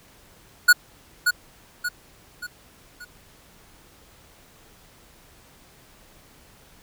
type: tone with echo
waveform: square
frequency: 1456 Hz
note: F#6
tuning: 28 cents flat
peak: -10 dBFS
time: 0.68-0.73 s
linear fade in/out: 10 ms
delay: 580 ms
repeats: 4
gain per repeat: -7 dB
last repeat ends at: 3.05 s
effects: pink hiss -53 dBFS RMS until 6.82 s